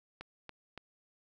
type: click train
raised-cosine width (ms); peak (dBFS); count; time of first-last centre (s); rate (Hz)
0.3; -28; 3; 0.21-0.777; 3.53
effects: none